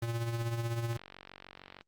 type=tone with tremolo; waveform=square; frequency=116.5 Hz; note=A#2; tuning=1 cent flat; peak=-30 dBFS; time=0.02-0.97 s; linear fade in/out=5 ms; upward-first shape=triangle; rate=16 Hz; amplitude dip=60%
type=click train; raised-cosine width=0.3 ms; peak=-31 dBFS; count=42; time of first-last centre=0.93-1.81 s; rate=46.6 Hz
effects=Opus 32 kbps